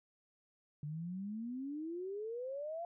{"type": "exponential sweep", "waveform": "sine", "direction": "up", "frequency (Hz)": [144.2, 698.5], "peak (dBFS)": -39, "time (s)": [0.83, 2.85], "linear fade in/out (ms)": 2, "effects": []}